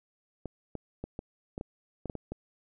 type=clicks; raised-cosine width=2 ms; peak=-23 dBFS; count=10; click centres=0.457 / 0.753 / 1.04 / 1.191 / 1.579 / 1.611 / 2.057 / 2.098 / 2.153 / 2.32 s; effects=none